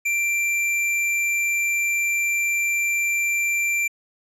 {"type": "tone with hard clipping", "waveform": "sine", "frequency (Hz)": 2358, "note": "D7", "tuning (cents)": 6, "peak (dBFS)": -21, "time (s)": [0.05, 3.88], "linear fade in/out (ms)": 10, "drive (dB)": 14, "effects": ["low-pass 12000 Hz 12 dB/octave"]}